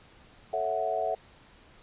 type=chord; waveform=sine; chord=F# minor seventh; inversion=first; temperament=equal; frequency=440 / 554.4 / 659.3 / 740 Hz; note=A4 / C#5 / E5 / F#5; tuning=0 / 0 / 0 / 0 cents; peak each=-35 / -36 / -30 / -31 dBFS; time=0.53-1.15 s; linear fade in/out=5 ms; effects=pink hiss -56 dBFS RMS until 1.82 s + resampled to 8000 Hz